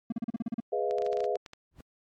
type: tone bursts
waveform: triangle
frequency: 230.1 Hz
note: A#3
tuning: 22 cents flat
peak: -26 dBFS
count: 9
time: 0.1-0.603 s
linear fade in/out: 5 ms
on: 23 ms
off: 37 ms
type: chord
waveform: sine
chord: F half-diminished seventh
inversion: first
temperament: equal with one note detuned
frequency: 415.3 / 493.9 / 630.6 / 698.5 Hz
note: Ab4 / Cb5 / Eb5 / F5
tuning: 0 / 0 / +23 / 0 cents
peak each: -31 / -32 / -34 / -34 dBFS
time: 0.72-1.37 s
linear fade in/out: 10 ms
type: clicks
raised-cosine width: 0.2 ms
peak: -27 dBFS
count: 11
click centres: 0.91 / 0.984 / 1.021 / 1.064 / 1.13 / 1.171 / 1.205 / 1.242 / 1.356 / 1.462 / 1.534 s
type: noise with exponential growth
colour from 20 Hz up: brown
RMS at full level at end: -40 dBFS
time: 1.71-1.81 s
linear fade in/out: 5 ms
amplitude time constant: 20 ms
effects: AAC 64 kbps